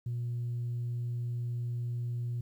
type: tone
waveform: sine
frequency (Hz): 120.1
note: B2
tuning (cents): -48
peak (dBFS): -30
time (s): 0.06-2.41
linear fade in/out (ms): 5
effects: tanh soft clip ceiling -29 dBFS + 11-bit